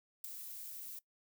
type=noise with ADSR envelope; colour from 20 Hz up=violet; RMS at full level=-38 dBFS; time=0.24-0.99 s; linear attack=4 ms; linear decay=10 ms; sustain=-9 dB; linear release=4 ms; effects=noise-tail reverb RT60 0.1 s tail -19 dB re dry